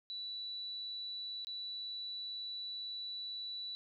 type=tone with dropouts; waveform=sine; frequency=3951 Hz; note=B7; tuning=in tune; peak=-40 dBFS; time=0.1-3.75 s; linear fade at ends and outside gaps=0 ms; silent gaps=1.447-1.47 s; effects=none